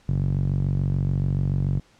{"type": "tone with band-pass filter", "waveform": "sawtooth", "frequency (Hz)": 46.94, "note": "F#1", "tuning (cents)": 26, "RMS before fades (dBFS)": -23, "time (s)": [0.08, 1.8], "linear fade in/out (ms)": 10, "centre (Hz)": 130, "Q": 3.1, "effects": ["pink hiss -58 dBFS RMS until 1.99 s", "low-pass 7000 Hz 12 dB/octave"]}